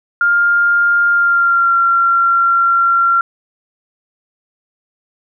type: tone with pitch glide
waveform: sine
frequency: 1404 to 1372.7 Hz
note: F6 to F6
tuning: +9 to -30 cents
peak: -9 dBFS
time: 0.21-3.21 s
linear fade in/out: 2 ms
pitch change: -39 cents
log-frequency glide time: 1.1-1.76 s
effects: none